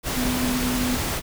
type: tone in noise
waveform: sine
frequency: 250.1 Hz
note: B3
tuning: 22 cents sharp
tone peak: -23 dBFS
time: 0.14-0.99 s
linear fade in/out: 50 ms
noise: pink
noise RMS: -26 dBFS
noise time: 0.03-1.22 s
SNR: 0 dB
effects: none